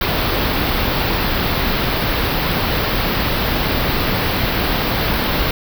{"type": "band-stop noise", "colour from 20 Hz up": "pink", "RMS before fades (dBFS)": -18, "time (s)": [0.01, 5.51], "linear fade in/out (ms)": 2, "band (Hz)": [4900, 13000], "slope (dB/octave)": 48, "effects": []}